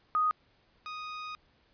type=tone pair in turn; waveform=sine / sawtooth; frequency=1244.5 / 1244.5 Hz; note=D#6 / D#6; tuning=0 / 0 cents; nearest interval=unison; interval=0 cents; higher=neither; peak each=-24 / -34 dBFS; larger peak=first; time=0.15-0.31 / 0.86-1.35 s; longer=second; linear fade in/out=0 ms; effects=pink hiss -67 dBFS RMS until 1.73 s + resampled to 11025 Hz